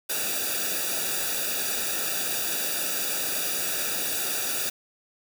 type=noise with comb filter; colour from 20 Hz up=white; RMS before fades=-28 dBFS; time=0.09-4.7 s; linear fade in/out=10 ms; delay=0.95 ms; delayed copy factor=-0.95; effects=none